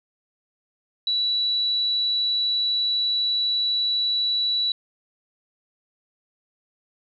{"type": "tone", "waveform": "sine", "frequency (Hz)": 3936, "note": "B7", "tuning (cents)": -7, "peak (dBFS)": -20, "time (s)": [1.07, 4.72], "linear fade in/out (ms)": 2, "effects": []}